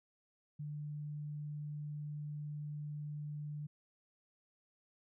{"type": "tone", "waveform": "sine", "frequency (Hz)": 148.5, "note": "D3", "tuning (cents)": 20, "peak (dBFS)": -40, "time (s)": [0.59, 3.67], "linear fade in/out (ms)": 10, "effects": []}